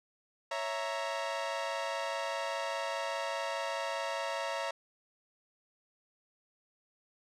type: chord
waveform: sawtooth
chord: A# diminished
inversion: first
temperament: equal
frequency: 554.4 / 659.3 / 932.3 Hz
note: C#5 / E5 / A#5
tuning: 0 / 0 / 0 cents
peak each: -34 dBFS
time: 0.51-4.71 s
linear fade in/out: 5 ms
effects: low-pass 6000 Hz 12 dB/octave